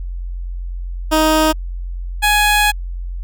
15% pulse tone pair in turn, 313 / 835.6 Hz, D#4 / G#5, +10 / +10 cents, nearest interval octave + perfect fourth, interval 1700 cents, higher second, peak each -5 dBFS, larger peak neither, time 1.11-1.53 / 2.22-2.72 s, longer second, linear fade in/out 20 ms, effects added 44 Hz sine -22 dBFS peak until 3.23 s

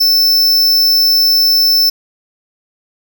square tone, 5300 Hz, E8, 9 cents sharp, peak -8 dBFS, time 0-1.9 s, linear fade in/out 10 ms, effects none

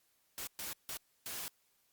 white noise bursts at uneven times, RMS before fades -42 dBFS, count 4, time 0.38-0.47 / 0.59-0.73 / 0.89-0.97 / 1.26-1.48 s, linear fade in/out 0 ms, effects white hiss -74 dBFS RMS until 1.92 s + Opus 48 kbps

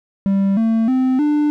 triangle tone with pitch steps, 196 / 225.1 / 258.6 / 297.1 Hz, G3 / A3 / C4 / D4, 0 / +40 / -20 / +20 cents, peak -11 dBFS, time 0.26-1.5 s, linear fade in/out 0 ms, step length 310 ms, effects none

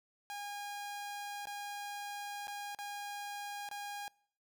sawtooth tone with dropouts, 816 Hz, G#5, 31 cents flat, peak -37 dBFS, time 0.3-4.08 s, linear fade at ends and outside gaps 0 ms, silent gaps 1.455-1.471 / 2.471-2.48 / 2.748-2.788 / 3.689-3.713 s, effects noise-tail reverb RT60 0.6 s tail -25 dB re dry

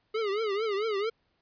square tone with vibrato, 420 Hz, G#4, 19 cents sharp, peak -28 dBFS, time 0.14-1.1 s, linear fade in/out 10 ms, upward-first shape triangle, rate 4.5 Hz, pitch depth 160 cents each way, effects pink hiss -73 dBFS RMS until 1.41 s + resampled to 11025 Hz

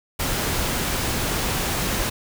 pink noise, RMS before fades -24 dBFS, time 0.19-2.1 s, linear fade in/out 10 ms, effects none

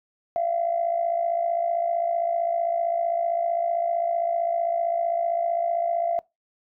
sine tone with amplitude modulation, 682 Hz, F5, 41 cents flat, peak -18 dBFS, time 0.36-6.19 s, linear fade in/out 0 ms, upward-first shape sine, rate 55.5 Hz, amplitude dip 75%, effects noise-tail reverb RT60 0.2 s tail -22 dB re dry + tanh soft clip ceiling -14 dBFS

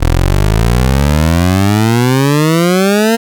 20% pulse exponential sweep, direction up, 39.85 to 232.4 Hz, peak -3 dBFS, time 0-3.17 s, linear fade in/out 20 ms, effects none

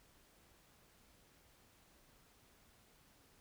silence, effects pink hiss -68 dBFS RMS until 3.4 s

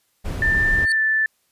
brown noise, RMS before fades -25 dBFS, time 0.24-0.86 s, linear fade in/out 20 ms
sine tone with pitch glide, 1781 to 1758.5 Hz, A6 to A6, +21 to -1 cents, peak -16 dBFS, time 0.42-1.26 s, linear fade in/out 2 ms, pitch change -22 cents, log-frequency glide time 0.91-1 s
35% pulse tone with exponential growth, 4435 Hz, C#8, in tune, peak -21 dBFS, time 0.82-0.92 s, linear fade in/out 1 ms, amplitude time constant 21 ms
effects white hiss -66 dBFS RMS until 1.51 s + resampled to 32000 Hz

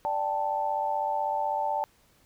sine chord, D suspended fourth, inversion none, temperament equal, 587.3 / 784 / 880 Hz, D5 / G5 / A5, 0 / 0 / 0 cents, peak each -33 / -31 / -28 dBFS, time 0.05-1.84 s, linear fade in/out 0 ms, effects pink hiss -63 dBFS RMS until 2.25 s

